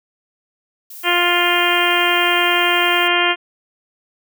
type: noise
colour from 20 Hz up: violet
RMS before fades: -35 dBFS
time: 0.9-3.08 s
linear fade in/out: 5 ms
type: harmonic tone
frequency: 350.6 Hz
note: F4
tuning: 7 cents sharp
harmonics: 1 / 2 / 3 / 4 / 5 / 6 / 7 / 8 / 9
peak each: -22 / -22 / -22 / -22 / -22 / -22 / -22 / -22 / -22 dBFS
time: 1.03-3.36 s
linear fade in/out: 50 ms
effects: none